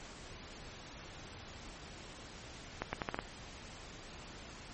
accelerating click train, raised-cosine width 0.5 ms, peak -19 dBFS, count 6, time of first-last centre 2.82-3.19 s, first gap 110 ms, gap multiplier 0.8, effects pink hiss -50 dBFS RMS until 4.73 s + MP3 32 kbps

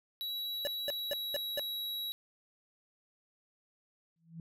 square tone with pitch glide, 3902 to 3877 Hz, B7 to B7, -22 to -33 cents, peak -36 dBFS, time 0.21-2.12 s, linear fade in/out 0 ms, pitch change -11 cents, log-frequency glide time 0.8-1.35 s
square tone bursts, 578 Hz, D5, 28 cents flat, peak -33 dBFS, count 5, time 0.65-1.595 s, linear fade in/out 0 ms, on 21 ms, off 210 ms
sine tone with exponential growth, 165.1 Hz, E3, 3 cents sharp, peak -39 dBFS, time 4.16-4.4 s, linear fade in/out 2 ms, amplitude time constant 51 ms
effects none

